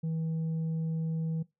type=tone with tanh clipping; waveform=sine; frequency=161.5 Hz; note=E3; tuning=35 cents flat; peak=-30 dBFS; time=0.03-1.43 s; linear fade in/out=10 ms; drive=3 dB; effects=noise-tail reverb RT60 0.2 s tail -20 dB re dry